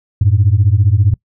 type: beating tone pair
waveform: sine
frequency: 93.7 / 108.7 Hz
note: F#2 / A2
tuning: +22 / -21 cents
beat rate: 15 Hz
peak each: -10 dBFS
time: 0.21-1.14 s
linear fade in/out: 5 ms
effects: noise-tail reverb RT60 0.1 s tail -24 dB re dry + tanh soft clip ceiling -2 dBFS